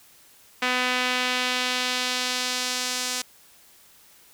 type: tone with band-pass filter sweep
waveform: sawtooth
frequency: 251.2 Hz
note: B3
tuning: 30 cents sharp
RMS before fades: -26 dBFS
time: 0.62-3.22 s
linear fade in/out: 5 ms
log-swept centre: 2300 to 6400 Hz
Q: 1.1
effects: white hiss -54 dBFS RMS until 4.33 s